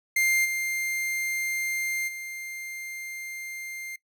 45% pulse tone with level steps, 2100 Hz, C7, 6 cents sharp, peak -21 / -27 / -35 dBFS, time 0.16-3.96 s, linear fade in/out 5 ms, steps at 0.44 / 2.07 s, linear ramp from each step 20 ms, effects noise-tail reverb RT60 0.1 s tail -20 dB re dry

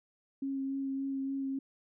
sine tone with vibrato, 271.3 Hz, C#4, 37 cents flat, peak -32 dBFS, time 0.42-1.59 s, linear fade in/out 5 ms, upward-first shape sine, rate 3.5 Hz, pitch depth 13 cents each way, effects none

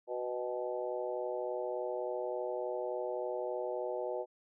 harmonic tone with a mistuned harmonic, 123.47 Hz, B2, in tune, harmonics 3 / 4 / 5 / 6 / 7, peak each -40 / -38 / -39 / -47 / -45 dBFS, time 0.07-4.26 s, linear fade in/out 50 ms, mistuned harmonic 6, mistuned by +72 cents, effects none

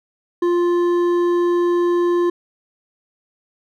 triangle tone with hard clipping, 349.2 Hz, F4, in tune, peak -16 dBFS, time 0.42-2.3 s, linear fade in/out 5 ms, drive 11 dB, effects none

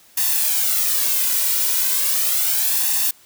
blue noise with flanger, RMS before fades -19 dBFS, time 0.17-3.11 s, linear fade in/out 5 ms, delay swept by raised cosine 1.1 to 2.1 ms, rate 0.36 Hz, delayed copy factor +0.65, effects white hiss -51 dBFS RMS until 3.25 s

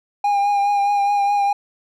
triangle tone with vibrato, 810 Hz, G#5, 43 cents flat, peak -13 dBFS, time 0.24-1.53 s, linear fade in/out 5 ms, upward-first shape triangle, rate 4.8 Hz, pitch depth 29 cents each way, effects none

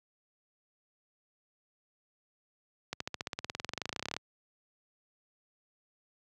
accelerating click train, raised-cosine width 0.2 ms, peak -17 dBFS, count 28, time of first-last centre 2.93-4.166 s, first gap 74 ms, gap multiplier 0.96, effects high-pass 80 Hz 12 dB/octave

